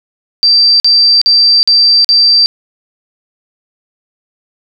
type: tone bursts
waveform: sine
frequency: 4684 Hz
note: D8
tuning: 5 cents flat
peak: -4 dBFS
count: 5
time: 0.43-2.46 s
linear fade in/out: 0 ms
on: 370 ms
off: 45 ms
effects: none